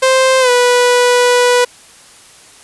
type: tone with pitch glide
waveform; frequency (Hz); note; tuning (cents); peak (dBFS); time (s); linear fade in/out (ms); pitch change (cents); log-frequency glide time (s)
sawtooth; 523.3 to 491.1; C5 to B4; 0 to -10; -4; 0.02-1.65; 10; -110; 0.4-0.5
effects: white hiss -41 dBFS RMS until 2.63 s + resampled to 24000 Hz